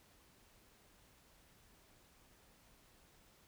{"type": "silence", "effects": ["pink hiss -67 dBFS RMS until 3.47 s"]}